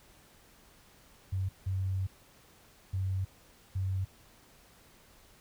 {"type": "tone bursts at uneven times", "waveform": "sine", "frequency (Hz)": 94.9, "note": "F#2", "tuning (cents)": 44, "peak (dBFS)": -29, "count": 4, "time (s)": [[1.32, 1.49], [1.66, 2.07], [2.93, 3.25], [3.75, 4.05]], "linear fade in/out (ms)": 10, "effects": ["pink hiss -60 dBFS RMS until 5.4 s"]}